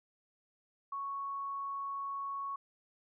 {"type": "tone", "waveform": "sine", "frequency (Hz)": 1108.7, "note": "C#6", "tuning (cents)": 0, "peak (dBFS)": -36, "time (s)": [0.92, 2.56], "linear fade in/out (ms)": 5, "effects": []}